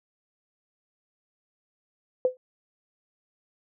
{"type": "tone with exponential decay", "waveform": "sine", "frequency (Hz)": 508, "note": "B4", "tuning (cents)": 49, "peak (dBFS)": -15, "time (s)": [2.25, 2.37], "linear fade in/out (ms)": 1, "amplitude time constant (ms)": 24, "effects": []}